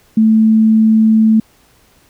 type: tone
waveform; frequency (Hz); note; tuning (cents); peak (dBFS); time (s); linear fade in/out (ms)
sine; 220; A3; 0; -6; 0.17-1.4; 5
effects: pink hiss -51 dBFS RMS until 2.09 s